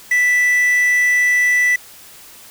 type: tone with quantisation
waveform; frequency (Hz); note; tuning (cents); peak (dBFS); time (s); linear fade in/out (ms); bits
triangle; 1975.5; B6; 0; -10; 0.11-1.76; 5; 5
effects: white hiss -41 dBFS RMS until 2.5 s